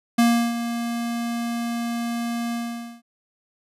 square tone with ADSR envelope, 234.8 Hz, A#3, 13 cents sharp, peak -14 dBFS, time 0.18-3.02 s, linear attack 9 ms, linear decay 340 ms, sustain -11 dB, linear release 490 ms, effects resampled to 32000 Hz

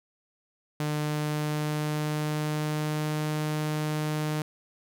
sawtooth tone with pitch glide, 150.4 to 152.76 Hz, D3 to D#3, +42 to -31 cents, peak -23 dBFS, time 0.8-4.42 s, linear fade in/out 2 ms, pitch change +27 cents, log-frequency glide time 0.97-3.25 s, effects none

